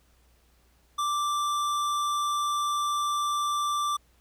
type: tone with hard clipping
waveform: sine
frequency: 1174.7 Hz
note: D6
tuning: in tune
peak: -27 dBFS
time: 0.98-3.97 s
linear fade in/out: 10 ms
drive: 15 dB
effects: added 60 Hz sine -62 dBFS peak until 4.2 s + pink hiss -66 dBFS RMS until 4.2 s